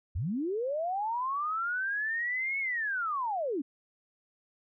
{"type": "linear two-way sweep", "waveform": "sine", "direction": "up then down", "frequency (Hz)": [65.41, 2217, 251.1], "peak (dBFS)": -29, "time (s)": [0.15, 3.62], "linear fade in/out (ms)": 10, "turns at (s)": 2.59, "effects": []}